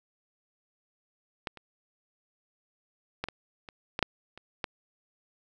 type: clicks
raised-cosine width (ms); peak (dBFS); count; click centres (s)
0.3; -16 / -30 / -15 / -20 / -27 / -14 / -6 / -29 / -14; 9; 1.472 / 1.573 / 3.24 / 3.286 / 3.688 / 3.991 / 4.027 / 4.376 / 4.642
effects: none